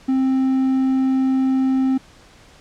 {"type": "tone", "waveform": "triangle", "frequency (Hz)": 263.4, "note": "C4", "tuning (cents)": 12, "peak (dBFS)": -13, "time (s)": [0.08, 1.98], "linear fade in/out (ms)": 10, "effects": ["pink hiss -48 dBFS RMS until 2.6 s", "low-pass 7000 Hz 12 dB/octave"]}